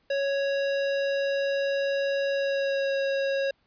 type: tone with pitch glide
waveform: square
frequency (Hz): 554.4 to 548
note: C#5 to C#5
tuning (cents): 0 to -20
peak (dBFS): -25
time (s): 0.1-3.51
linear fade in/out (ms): 5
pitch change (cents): -20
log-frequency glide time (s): 2.31-2.95
effects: pink hiss -69 dBFS RMS until 3.66 s + resampled to 11025 Hz